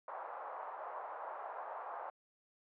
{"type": "band-pass noise", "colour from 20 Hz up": "pink", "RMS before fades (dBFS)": -45, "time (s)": [0.08, 2.1], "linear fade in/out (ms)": 2, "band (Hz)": [650, 1100], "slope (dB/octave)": 24, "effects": ["high-pass 400 Hz 12 dB/octave"]}